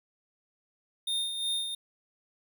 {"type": "tone with tremolo", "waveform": "square", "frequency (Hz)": 3652, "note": "A#7", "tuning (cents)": -36, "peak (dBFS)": -28, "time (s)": [1.07, 1.75], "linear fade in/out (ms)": 5, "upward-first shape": "sine", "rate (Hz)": 2.8, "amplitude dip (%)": 50, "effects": []}